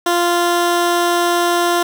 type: tone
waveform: 15% pulse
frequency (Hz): 347.5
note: F4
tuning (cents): -9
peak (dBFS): -7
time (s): 0.06-1.83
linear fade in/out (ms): 5
effects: none